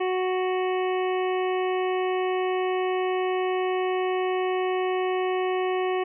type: harmonic tone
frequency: 370 Hz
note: F#4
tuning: in tune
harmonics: 1 / 2 / 3 / 5 / 6 / 7 / 8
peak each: -24 / -30 / -34 / -38 / -40 / -41 / -42 dBFS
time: 0-6.04 s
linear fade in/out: 10 ms
effects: none